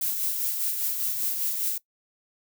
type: noise with tremolo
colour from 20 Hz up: violet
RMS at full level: -26 dBFS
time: 0.01-1.78 s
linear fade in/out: 5 ms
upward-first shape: sine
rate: 5 Hz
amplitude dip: 40%
effects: noise-tail reverb RT60 0.1 s tail -20 dB re dry